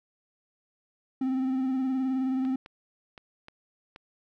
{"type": "tone with vibrato", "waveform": "triangle", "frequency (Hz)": 261.6, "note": "C4", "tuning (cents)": 0, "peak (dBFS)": -23, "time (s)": [1.21, 2.56], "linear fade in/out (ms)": 5, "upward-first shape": "sine", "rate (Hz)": 19, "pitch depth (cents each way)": 33}
{"type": "clicks", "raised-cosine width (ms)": 0.3, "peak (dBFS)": -29, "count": 5, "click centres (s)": [2.451, 2.661, 3.178, 3.484, 3.961]}
{"effects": []}